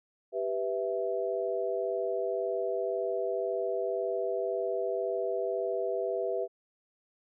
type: chord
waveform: sine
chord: E minor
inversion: first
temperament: equal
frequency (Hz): 392 / 493.9 / 659.3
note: G4 / B4 / E5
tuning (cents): 0 / 0 / 0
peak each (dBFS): -33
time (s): 0.32-6.48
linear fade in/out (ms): 50
effects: none